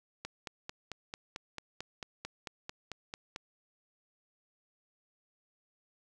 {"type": "click train", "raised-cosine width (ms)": 0.2, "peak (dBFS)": -22, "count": 15, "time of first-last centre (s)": [0.25, 3.361], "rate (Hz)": 4.5, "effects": ["10-bit"]}